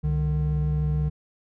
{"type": "tone pair together", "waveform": "triangle", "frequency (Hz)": [67.4, 151.1], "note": ["C#2", "D3"], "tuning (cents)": [-48, 50], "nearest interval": "octave + major second", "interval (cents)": 1398, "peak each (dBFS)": [-24, -21], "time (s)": [0.03, 1.1], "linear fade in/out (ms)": 20, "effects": []}